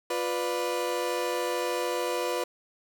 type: chord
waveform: 30% pulse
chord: B diminished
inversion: second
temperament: equal with one note detuned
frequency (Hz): 352.5 / 493.9 / 587.3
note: F4 / B4 / D5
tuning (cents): +16 / 0 / 0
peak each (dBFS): -30 / -27 / -32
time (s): 0.1-2.44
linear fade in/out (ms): 5
effects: none